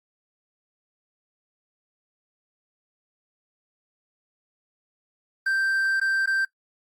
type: tone with dropouts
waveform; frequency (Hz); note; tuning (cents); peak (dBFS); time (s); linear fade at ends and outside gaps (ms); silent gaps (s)
triangle; 1568; G6; 0; -19; 5.46-6.45; 5; 6-6.013 / 6.26-6.273
effects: noise-tail reverb RT60 0.1 s tail -19 dB re dry + Opus 24 kbps